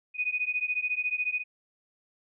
sine beating tone pair, 2479 / 2493 Hz, D#7 / D#7, -7 / +3 cents, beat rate 14 Hz, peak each -30 dBFS, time 0.14-1.44 s, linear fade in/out 50 ms, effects none

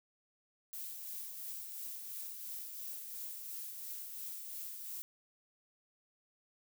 violet noise with tremolo, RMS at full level -43 dBFS, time 0.73-5.02 s, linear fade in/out 0 ms, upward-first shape triangle, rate 2.9 Hz, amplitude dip 40%, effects none

